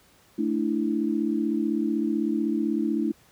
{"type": "chord", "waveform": "sine", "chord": "A suspended fourth", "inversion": "none", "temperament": "equal", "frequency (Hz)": [220, 293.7, 329.6], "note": ["A3", "D4", "E4"], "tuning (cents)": [0, 0, 0], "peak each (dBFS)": -27, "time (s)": [0.38, 3.12], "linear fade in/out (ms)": 10, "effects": ["pink hiss -58 dBFS RMS until 3.31 s", "high-pass 60 Hz 12 dB/octave"]}